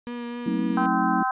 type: tone with vibrato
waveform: 35% pulse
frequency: 239.6 Hz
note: A#3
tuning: 48 cents sharp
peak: -29 dBFS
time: 0.07-0.86 s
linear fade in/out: 0 ms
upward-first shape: triangle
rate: 3.9 Hz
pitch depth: 15 cents each way
type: chord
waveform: sine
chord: F# diminished seventh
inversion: none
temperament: just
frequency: 185 / 222 / 266.4 / 319.7 Hz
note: F#3 / A3 / C4 / Eb4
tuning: 0 / +16 / +31 / +47 cents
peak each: -28 dBFS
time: 0.46-1.23 s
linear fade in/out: 5 ms
type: harmonic tone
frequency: 257.9 Hz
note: C4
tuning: 25 cents flat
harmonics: 3 / 4 / 5 / 6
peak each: -25 / -27 / -29 / -31 dBFS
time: 0.77-1.31 s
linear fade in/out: 2 ms
effects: resampled to 8000 Hz